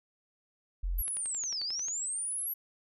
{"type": "tone", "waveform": "sine", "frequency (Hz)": 44, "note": "F1", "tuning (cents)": 14, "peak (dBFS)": -29, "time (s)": [0.83, 1.02], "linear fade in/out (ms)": 10}
{"type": "linear two-way sweep", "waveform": "sine", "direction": "down then up", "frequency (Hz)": [11840, 4435, 11840], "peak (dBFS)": -32, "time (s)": [0.98, 2.54], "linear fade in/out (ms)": 10, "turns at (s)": 1.62}
{"type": "click train", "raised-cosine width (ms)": 0.2, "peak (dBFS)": -29, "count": 10, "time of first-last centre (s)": [1.08, 1.884], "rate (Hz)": 11.2}
{"effects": []}